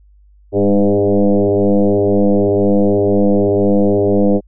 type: tone with frequency modulation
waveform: sine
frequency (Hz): 100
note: G2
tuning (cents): +35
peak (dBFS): -9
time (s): 0.52-4.41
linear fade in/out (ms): 50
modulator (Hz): 101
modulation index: 4.9
effects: added 50 Hz sine -44 dBFS peak until 4.47 s